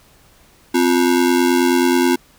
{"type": "ring-modulated tone", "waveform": "square", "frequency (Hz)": 305.2, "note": "D#4", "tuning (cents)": -33, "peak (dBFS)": -10, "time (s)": [0.74, 2.16], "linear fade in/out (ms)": 10, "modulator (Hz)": 44.7, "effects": ["pink hiss -51 dBFS RMS until 2.38 s"]}